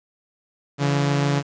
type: tone pair together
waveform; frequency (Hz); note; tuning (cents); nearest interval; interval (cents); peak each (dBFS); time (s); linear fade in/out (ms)
sawtooth; 141.78 / 168.6; C#3 / E3; +39 / +39; minor third; 300; -15 / -23; 0.78-1.43; 50
effects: resampled to 16000 Hz + 8-bit